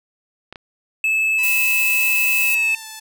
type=clicks; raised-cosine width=0.3 ms; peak=-19 dBFS; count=2; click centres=0.526 / 0.558 s
type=tone; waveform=triangle; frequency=2609 Hz; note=E7; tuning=18 cents flat; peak=-14 dBFS; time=1.04-2.75 s; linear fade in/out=2 ms
type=tone with pitch glide; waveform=5% pulse; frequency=987.8 to 875 Hz; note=B5 to A5; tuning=0 to -10 cents; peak=-21 dBFS; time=1.38-3 s; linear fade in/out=10 ms; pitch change=-210 cents; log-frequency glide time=2.38-2.86 s
type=noise; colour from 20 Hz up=violet; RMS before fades=-24 dBFS; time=1.43-2.55 s; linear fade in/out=5 ms
effects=none

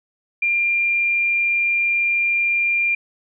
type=tone; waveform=sine; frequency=2391 Hz; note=D7; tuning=30 cents sharp; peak=-16 dBFS; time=0.42-2.95 s; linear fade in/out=5 ms; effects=none

